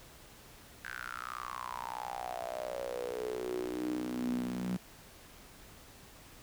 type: tone with high-pass filter sweep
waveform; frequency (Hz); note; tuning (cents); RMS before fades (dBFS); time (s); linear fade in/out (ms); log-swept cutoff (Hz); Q
sawtooth; 61.6; B1; -4; -38; 0.84-4.77; 10; 1600 to 190; 9.4
effects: pink hiss -55 dBFS RMS until 6.42 s